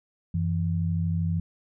sine tone pair together, 92.6 / 165.43 Hz, F#2 / E3, +2 / +6 cents, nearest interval minor seventh, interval 1004 cents, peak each -26 dBFS, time 0.34-1.4 s, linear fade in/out 5 ms, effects none

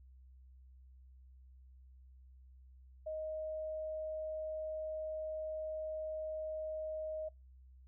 sine tone, 625 Hz, D#5, 8 cents sharp, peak -38 dBFS, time 3.06-7.29 s, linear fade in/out 10 ms, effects noise-tail reverb RT60 0.2 s tail -25 dB re dry + added 64 Hz sine -56 dBFS peak until 7.87 s

